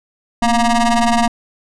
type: ring-modulated tone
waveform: 25% pulse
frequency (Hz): 237.7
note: A#3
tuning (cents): +34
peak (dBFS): -5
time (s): 0.42-1.28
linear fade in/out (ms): 5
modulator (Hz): 466
effects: resampled to 22050 Hz